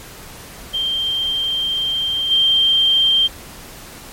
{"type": "tone with level steps", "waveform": "sine", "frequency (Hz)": 3162, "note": "G7", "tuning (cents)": 14, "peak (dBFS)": [-17, -11], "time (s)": [0.73, 3.28], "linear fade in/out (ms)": 20, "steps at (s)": 2.3, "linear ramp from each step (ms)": 20, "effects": ["pink hiss -37 dBFS RMS until 4.12 s", "MP3 64 kbps"]}